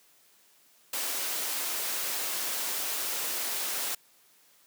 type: high-pass noise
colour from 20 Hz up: white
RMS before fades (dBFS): -32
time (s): 0.93-3.95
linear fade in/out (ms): 5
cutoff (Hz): 310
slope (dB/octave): 12
effects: white hiss -62 dBFS RMS until 4.66 s + high-pass 150 Hz 12 dB/octave